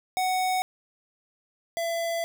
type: tone pair in turn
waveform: square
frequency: 743 / 671.4 Hz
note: F#5 / E5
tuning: +7 / +32 cents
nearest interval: major second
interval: 175 cents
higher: first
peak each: -24 / -27 dBFS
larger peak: first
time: 0.17-0.62 / 1.77-2.24 s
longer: second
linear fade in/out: 0 ms
effects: none